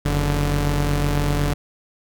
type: tone pair together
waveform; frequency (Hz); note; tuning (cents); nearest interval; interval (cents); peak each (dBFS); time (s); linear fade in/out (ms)
sawtooth; 45.77 / 145.3; F#1 / D3; -18 / -18; octave + minor sixth; 2000; -17; 0.05-1.54; 10
effects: none